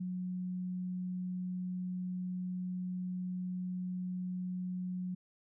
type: tone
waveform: sine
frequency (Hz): 182.1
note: F#3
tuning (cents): -27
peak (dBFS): -35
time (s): 0-5.15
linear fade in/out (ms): 10
effects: none